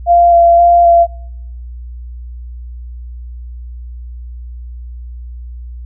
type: tone with vibrato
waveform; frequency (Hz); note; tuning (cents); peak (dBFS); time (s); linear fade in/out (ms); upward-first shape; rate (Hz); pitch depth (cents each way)
sine; 688; F5; -26; -4; 0.06-1.07; 50; square; 1.9; 11
effects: noise-tail reverb RT60 0.8 s tail -25 dB re dry + added 60 Hz sine -25 dBFS peak until 5.85 s